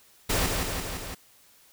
pink noise with echo, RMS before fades -25 dBFS, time 0.29-0.47 s, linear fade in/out 10 ms, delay 170 ms, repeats 4, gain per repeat -3 dB, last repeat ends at 1.15 s, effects white hiss -58 dBFS RMS until 1.72 s

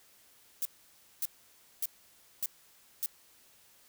violet noise bursts, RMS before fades -32 dBFS, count 5, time 0.62-3.06 s, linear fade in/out 0 ms, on 32 ms, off 570 ms, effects white hiss -62 dBFS RMS until 3.88 s

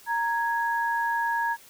sine tone pair together, 929.6 / 1661.2 Hz, A#5 / G#6, -5 / 0 cents, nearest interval minor seventh, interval 1005 cents, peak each -25 / -28 dBFS, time 0.06-1.57 s, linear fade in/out 50 ms, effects white hiss -52 dBFS RMS until 1.69 s

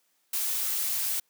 blue noise, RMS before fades -29 dBFS, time 0.33-1.2 s, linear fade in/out 5 ms, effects white hiss -71 dBFS RMS until 1.29 s + high-pass 200 Hz 12 dB/octave

